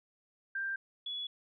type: tone pair in turn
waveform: sine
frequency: 1582 / 3396 Hz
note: G6 / G#7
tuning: +15 / +38 cents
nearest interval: octave + minor second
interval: 1323 cents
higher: second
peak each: -33 / -36 dBFS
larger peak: first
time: 0.55-0.76 / 1.06-1.27 s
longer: neither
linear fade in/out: 5 ms
effects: none